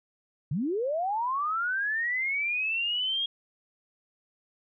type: linear sweep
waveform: sine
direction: up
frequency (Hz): 123.9 to 3276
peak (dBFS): -26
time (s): 0.51-3.26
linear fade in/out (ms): 5
effects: none